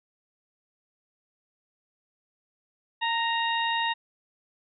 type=harmonic tone with a mistuned harmonic; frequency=932.3 Hz; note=A#5; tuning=in tune; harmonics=1 / 2 / 3 / 4; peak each=-27 / -30 / -32 / -33 dBFS; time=3.01-3.94 s; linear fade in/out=20 ms; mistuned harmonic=1; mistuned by=-24 cents; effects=none